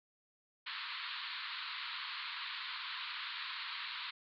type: band-pass noise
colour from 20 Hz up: white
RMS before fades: -43 dBFS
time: 0.66-4.11 s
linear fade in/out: 10 ms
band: 950 to 4400 Hz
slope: 96 dB/octave
effects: none